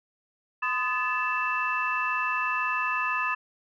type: tone cluster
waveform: sine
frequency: 1020 / 1246 / 1732 / 2654 Hz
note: C6 / D#6 / A6 / E7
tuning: -44 / +2 / -28 / +11 cents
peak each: -30 dBFS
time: 0.62-3.35 s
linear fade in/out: 10 ms
effects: tanh soft clip ceiling -14 dBFS